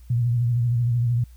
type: tone with vibrato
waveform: sine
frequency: 119.7 Hz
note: A#2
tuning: 46 cents sharp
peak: -18 dBFS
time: 0.1-1.24 s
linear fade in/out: 5 ms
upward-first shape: triangle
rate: 13 Hz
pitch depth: 68 cents each way
effects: added 60 Hz sine -43 dBFS peak until 1.36 s + white hiss -61 dBFS RMS until 1.36 s